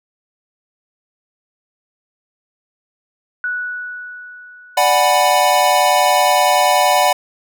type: tone with exponential decay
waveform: sine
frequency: 1474 Hz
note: F#6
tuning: 7 cents flat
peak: -17 dBFS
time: 3.44-5.7 s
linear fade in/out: 1 ms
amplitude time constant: 490 ms
type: chord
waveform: square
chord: G# half-diminished seventh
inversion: second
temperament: equal with one note detuned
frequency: 590.7 / 740 / 830.6 / 987.8 Hz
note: D5 / F#5 / G#5 / B5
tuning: +10 / 0 / 0 / 0 cents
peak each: -18 / -15 / -20 / -18 dBFS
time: 4.77-7.13 s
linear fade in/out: 5 ms
effects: none